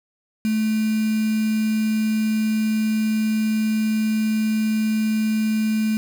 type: tone with quantisation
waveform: sine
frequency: 217.5 Hz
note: A3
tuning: 20 cents flat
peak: -18 dBFS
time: 0.45-5.97 s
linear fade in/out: 0 ms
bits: 5
effects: none